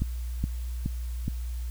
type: click train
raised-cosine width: 5 ms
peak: -15 dBFS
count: 4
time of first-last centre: 0.02-1.281 s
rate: 2.38 Hz
effects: added 60 Hz sine -30 dBFS peak until 1.7 s + white hiss -52 dBFS RMS until 1.7 s